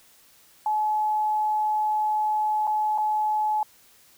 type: tone with dropouts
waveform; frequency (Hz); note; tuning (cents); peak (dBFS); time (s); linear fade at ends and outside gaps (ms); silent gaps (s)
sine; 854; G#5; +48; -21; 0.66-3.63; 2; 2.67-2.675 / 2.978-2.983
effects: white hiss -56 dBFS RMS until 4.17 s